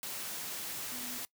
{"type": "tone in noise", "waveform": "sine", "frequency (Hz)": 247.2, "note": "B3", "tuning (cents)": 2, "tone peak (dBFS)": -47, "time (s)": [0.92, 1.18], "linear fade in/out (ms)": 0, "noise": "white", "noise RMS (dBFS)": -40, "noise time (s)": [0.03, 1.25], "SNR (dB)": -10, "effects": ["noise-tail reverb RT60 0.1 s tail -22 dB re dry", "high-pass 100 Hz 12 dB/octave"]}